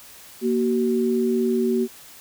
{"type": "tone pair together", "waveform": "sine", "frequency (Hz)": [235.2, 377.9], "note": ["A#3", "F#4"], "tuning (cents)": [16, 37], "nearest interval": "minor sixth", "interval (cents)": 821, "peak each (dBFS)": -21, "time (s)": [0.41, 1.88], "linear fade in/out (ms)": 50, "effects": ["white hiss -45 dBFS RMS until 2.2 s"]}